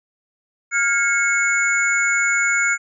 sine tone cluster, 1403 / 1627 / 2197 / 6980 Hz, F6 / G#6 / C#7 / A8, +8 / -36 / -16 / -15 cents, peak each -20 / -24 / -19 / -25 dBFS, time 0.71-2.78 s, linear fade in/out 50 ms, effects none

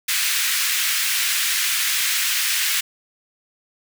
pink high-pass noise, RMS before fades -21 dBFS, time 0.08-2.81 s, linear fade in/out 10 ms, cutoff 1700 Hz, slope 24 dB/octave, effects none

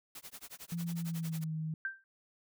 white noise with tremolo, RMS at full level -46 dBFS, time 0.15-1.44 s, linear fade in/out 2 ms, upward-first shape sine, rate 11 Hz, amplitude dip 100%
sine tone with pitch glide, 170 to 157.7 Hz, F3 to D#3, -46 to +24 cents, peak -34 dBFS, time 0.72-1.74 s, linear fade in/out 2 ms, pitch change -130 cents, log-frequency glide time 0.91-1.52 s
sine tone with exponential decay, 1568 Hz, G6, in tune, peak -30 dBFS, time 1.85-2.04 s, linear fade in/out 1 ms, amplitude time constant 40 ms
effects none

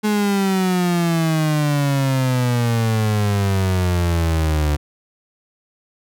35% pulse exponential sweep, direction down, 213.4 to 73.42 Hz, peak -14 dBFS, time 0.03-4.77 s, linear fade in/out 20 ms, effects none

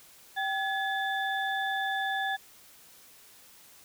sine tone cluster, 778 / 1699 / 3527 Hz, G5 / G#6 / A7, -13 / +39 / +3 cents, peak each -31 / -31 / -38 dBFS, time 0.36-2.37 s, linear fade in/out 20 ms, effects white hiss -55 dBFS RMS until 3.84 s

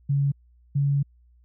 sine tone pair in turn, 140.3 / 140.99 Hz, C#3 / C#3, +21 / +30 cents, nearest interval unison, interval 9 cents, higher second, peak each -19 dBFS, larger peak neither, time 0.09-0.32 / 0.75-1.03 s, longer second, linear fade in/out 10 ms, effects added 60 Hz sine -54 dBFS peak until 1.44 s

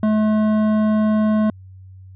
triangle tone with hard clipping, 214.9 Hz, A3, 41 cents flat, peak -16 dBFS, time 0.03-1.5 s, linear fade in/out 2 ms, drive 15 dB, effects added 94 Hz sine -38 dBFS peak until 2.15 s + resampled to 8000 Hz

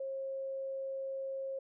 sine tone, 538 Hz, C5, 48 cents sharp, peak -36 dBFS, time 0-1.59 s, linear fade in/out 5 ms, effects none

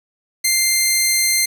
10% pulse tone, 2093 Hz, C7, in tune, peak -5 dBFS, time 0.44-1.46 s, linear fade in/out 10 ms, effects 7-bit

